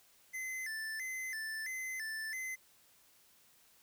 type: tone with vibrato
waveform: square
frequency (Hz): 1900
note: A#6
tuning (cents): +33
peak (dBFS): -39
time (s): 0.33-2.56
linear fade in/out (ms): 20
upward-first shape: square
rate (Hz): 1.5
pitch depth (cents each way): 130
effects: white hiss -66 dBFS RMS until 3.82 s